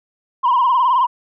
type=tone with vibrato; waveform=sine; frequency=1005 Hz; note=B5; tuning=30 cents sharp; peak=-10 dBFS; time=0.43-1.07 s; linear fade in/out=20 ms; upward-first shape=sine; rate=19 Hz; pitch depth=110 cents each way; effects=tanh soft clip ceiling -9 dBFS